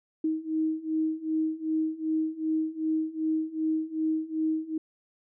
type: beating tone pair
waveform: sine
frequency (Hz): 314.4 / 317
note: D#4 / D#4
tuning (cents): +18 / +32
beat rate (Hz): 2.6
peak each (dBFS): -30 / -28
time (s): 0.24-4.78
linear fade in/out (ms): 5
effects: none